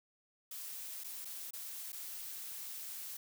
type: noise with dropouts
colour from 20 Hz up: blue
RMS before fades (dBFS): -45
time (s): 0.51-3.17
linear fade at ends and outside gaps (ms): 5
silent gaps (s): 1.038-1.043 / 1.248-1.253 / 1.508-1.533 / 1.921-1.928
effects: none